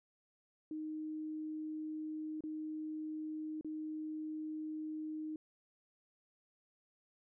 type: tone with dropouts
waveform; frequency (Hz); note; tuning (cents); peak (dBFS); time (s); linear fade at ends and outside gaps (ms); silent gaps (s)
sine; 310.2; D#4; -5; -39; 0.71-5.36; 2; 2.407-2.437 / 3.611-3.646
effects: none